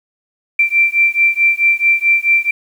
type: beating tone pair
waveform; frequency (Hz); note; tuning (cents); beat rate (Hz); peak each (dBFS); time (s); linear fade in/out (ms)
sine; 2349 / 2353.6; D7 / D7; 0 / +3; 4.6; -13; 0.59-2.51; 5
effects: 7-bit